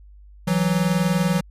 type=tone pair together; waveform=square; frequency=164.82 / 185 Hz; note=E3 / F#3; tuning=0 / 0 cents; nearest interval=major second; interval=200 cents; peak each=-22 / -21 dBFS; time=0.47-1.41 s; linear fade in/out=10 ms; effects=added 50 Hz sine -43 dBFS peak until 1.5 s + resampled to 32000 Hz